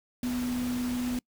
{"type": "tone in noise", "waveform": "sine", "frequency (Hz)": 246.9, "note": "B3", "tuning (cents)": 0, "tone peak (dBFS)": -28, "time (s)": [0.23, 1.19], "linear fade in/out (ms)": 2, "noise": "pink", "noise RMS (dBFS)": -40, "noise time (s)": [0.23, 1.19], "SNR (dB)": 9, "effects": ["noise-tail reverb RT60 0.1 s tail -26 dB re dry"]}